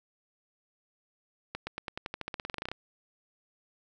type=accelerating click train; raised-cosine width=0.3 ms; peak=-19 dBFS; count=19; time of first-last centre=1.55-2.716 s; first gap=120 ms; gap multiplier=0.92; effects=none